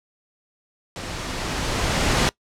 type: noise with level ramp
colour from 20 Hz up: pink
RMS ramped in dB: -32 to -18 dBFS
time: 0.96-2.29 s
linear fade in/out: 0 ms
effects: noise-tail reverb RT60 0.1 s tail -22 dB re dry + low-pass 7000 Hz 12 dB/octave